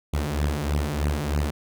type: beating tone pair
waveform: sawtooth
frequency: 71.8 / 75 Hz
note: D2 / D2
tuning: -39 / +37 cents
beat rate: 3.2 Hz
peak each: -22 dBFS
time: 0.13-1.51 s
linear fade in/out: 10 ms
effects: none